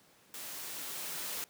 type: noise with level ramp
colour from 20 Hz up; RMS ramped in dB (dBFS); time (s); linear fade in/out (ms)
white; -44 to -38; 0.34-1.44; 0
effects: pink hiss -63 dBFS RMS until 1.49 s + high-pass 150 Hz 12 dB/octave